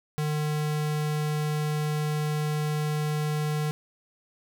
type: tone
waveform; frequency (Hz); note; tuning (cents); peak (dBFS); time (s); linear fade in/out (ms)
square; 151.2; D#3; -49; -26; 0.18-3.71; 0
effects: none